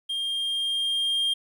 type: tone with level ramp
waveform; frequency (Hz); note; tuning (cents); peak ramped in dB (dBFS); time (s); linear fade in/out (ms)
triangle; 3209; G7; +40; -25 to -20; 0.09-1.34; 10
effects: 10-bit